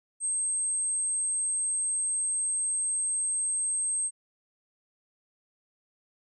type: tone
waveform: sine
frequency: 8372 Hz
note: C9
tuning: in tune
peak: -26 dBFS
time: 0.2-4.11 s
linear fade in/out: 50 ms
effects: none